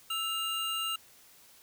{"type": "tone pair together", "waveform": "square", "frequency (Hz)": [1318.5, 2808], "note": ["E6", "F7"], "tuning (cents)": [0, 9], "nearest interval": "octave + minor second", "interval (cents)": 1309, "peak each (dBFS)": [-37, -33], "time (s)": [0.1, 0.96], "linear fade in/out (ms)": 5, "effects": ["white hiss -58 dBFS RMS until 1.62 s"]}